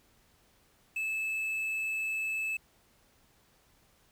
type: tone with quantisation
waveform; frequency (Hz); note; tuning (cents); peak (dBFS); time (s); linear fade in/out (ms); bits
triangle; 2614; E7; -15; -29; 0.96-2.57; 5; 9
effects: pink hiss -66 dBFS RMS until 4.11 s